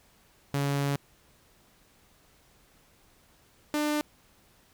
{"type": "tone pair in turn", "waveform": "sawtooth", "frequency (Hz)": [141, 298.8], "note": ["C#3", "D4"], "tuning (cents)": [30, 30], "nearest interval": "octave + minor second", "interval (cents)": 1300, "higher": "second", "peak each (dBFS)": -22, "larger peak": "neither", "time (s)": [[0.54, 0.96], [3.74, 4.01]], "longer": "first", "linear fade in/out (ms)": 0, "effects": ["pink hiss -62 dBFS RMS until 4.73 s"]}